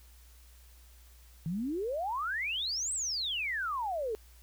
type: exponential two-way sweep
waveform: sine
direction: up then down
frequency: 154.1 to 8300 to 416.3 Hz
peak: -31 dBFS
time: 1.46-4.15 s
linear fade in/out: 0 ms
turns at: 2.93 s
effects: added 60 Hz sine -54 dBFS peak until 4.42 s + white hiss -62 dBFS RMS until 4.42 s